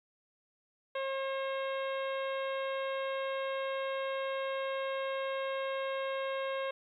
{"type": "harmonic tone", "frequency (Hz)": 538, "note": "C5", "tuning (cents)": 48, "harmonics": [1, 2, 3, 4, 5, 6, 7], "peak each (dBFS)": [-34, -40, -44, -46, -48, -50, -51], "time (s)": [0.95, 6.71], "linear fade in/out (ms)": 5, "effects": ["12-bit"]}